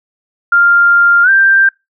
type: tone with pitch glide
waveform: sine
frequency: 1396.9 to 1577.1 Hz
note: F6 to G6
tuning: 0 to +10 cents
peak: -5 dBFS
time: 0.52-1.69 s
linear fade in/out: 5 ms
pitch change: +210 cents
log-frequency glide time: 1.23-1.3 s
effects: noise-tail reverb RT60 0.2 s tail -24 dB re dry